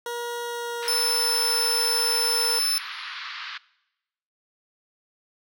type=tone with pitch glide; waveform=20% pulse; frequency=476.3 to 466.2 Hz; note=A#4 to A#4; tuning=+37 to 0 cents; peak=-24 dBFS; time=0.06-2.59 s; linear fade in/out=2 ms; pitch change=-37 cents; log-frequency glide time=0.41-1.62 s
type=band-pass noise; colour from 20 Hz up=pink; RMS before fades=-36 dBFS; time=0.82-3.58 s; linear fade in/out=10 ms; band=1100 to 4700 Hz; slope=48 dB/octave
type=tone; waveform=sawtooth; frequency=5274 Hz; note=E8; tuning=in tune; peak=-19 dBFS; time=0.88-2.78 s; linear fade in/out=0 ms
effects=noise-tail reverb RT60 0.9 s tail -21 dB re dry